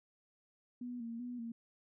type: tone with vibrato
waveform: sine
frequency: 238 Hz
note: A#3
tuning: 36 cents sharp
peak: -40 dBFS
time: 0.81-1.52 s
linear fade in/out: 5 ms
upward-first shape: square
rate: 2.6 Hz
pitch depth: 51 cents each way
effects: none